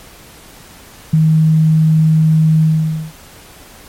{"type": "tone with ADSR envelope", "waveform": "sine", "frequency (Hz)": 157.8, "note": "D#3", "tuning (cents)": 25, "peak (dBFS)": -5, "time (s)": [1.13, 3.13], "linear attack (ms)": 8, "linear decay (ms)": 16, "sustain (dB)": -2, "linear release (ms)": 500, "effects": ["pink hiss -39 dBFS RMS until 3.88 s", "MP3 64 kbps"]}